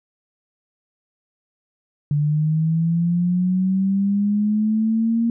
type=linear sweep; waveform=sine; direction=up; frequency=145.1 to 233.1 Hz; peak=-16 dBFS; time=2.11-5.3 s; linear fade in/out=2 ms; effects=none